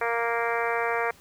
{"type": "harmonic tone", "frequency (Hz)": 233, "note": "A#3", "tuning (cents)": -1, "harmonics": [2, 3, 4, 5, 6, 7, 8, 9, 10], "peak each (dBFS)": [-29, -31, -32, -33, -34, -34, -35, -36, -36], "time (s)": [0.01, 1.11], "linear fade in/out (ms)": 5, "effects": ["pink hiss -54 dBFS RMS until 1.2 s", "high-pass 60 Hz 12 dB/octave"]}